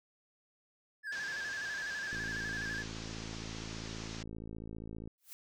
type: tone with vibrato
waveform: triangle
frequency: 1661.2 Hz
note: G#6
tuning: in tune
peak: -35 dBFS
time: 1.03-2.85 s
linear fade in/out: 50 ms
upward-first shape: square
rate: 12 Hz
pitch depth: 58 cents each way
type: low-pass noise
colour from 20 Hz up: white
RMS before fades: -48 dBFS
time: 1.12-4.23 s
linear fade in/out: 5 ms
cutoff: 6500 Hz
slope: 48 dB/octave
type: click train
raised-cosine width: 3 ms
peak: -32 dBFS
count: 163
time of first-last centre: 2.13-5.075 s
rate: 55 Hz
type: noise with exponential growth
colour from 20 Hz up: blue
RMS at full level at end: -45 dBFS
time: 5.18-5.33 s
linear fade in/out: 0 ms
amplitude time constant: 31 ms
effects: none